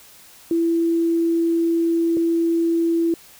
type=tone pair in turn; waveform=sine; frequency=333.8 / 333.8 Hz; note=E4 / E4; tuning=+22 / +22 cents; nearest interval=unison; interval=0 cents; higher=neither; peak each=-16 dBFS; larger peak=neither; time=0.51-2.17 / 2.17-3.14 s; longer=first; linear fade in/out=2 ms; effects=white hiss -47 dBFS RMS until 3.39 s